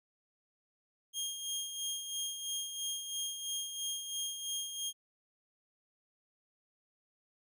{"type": "tone with tremolo", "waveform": "20% pulse", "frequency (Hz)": 3234, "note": "G#7", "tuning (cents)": -47, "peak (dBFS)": -29, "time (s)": [1.13, 4.93], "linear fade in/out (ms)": 50, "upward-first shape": "sine", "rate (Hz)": 3, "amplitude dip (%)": 55, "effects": []}